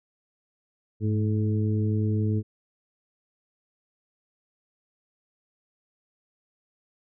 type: harmonic tone with a mistuned harmonic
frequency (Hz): 107.6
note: A2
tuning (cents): -38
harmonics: 1 / 2 / 3 / 4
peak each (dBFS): -23 / -29 / -33 / -35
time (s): 1-2.43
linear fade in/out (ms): 50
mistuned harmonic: 1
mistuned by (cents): -50
effects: none